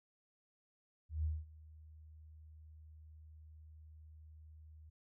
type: tone with ADSR envelope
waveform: sine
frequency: 77.78 Hz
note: D#2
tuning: in tune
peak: -32 dBFS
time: 1.09-4.9 s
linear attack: 150 ms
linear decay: 210 ms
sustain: -22 dB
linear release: 10 ms
effects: none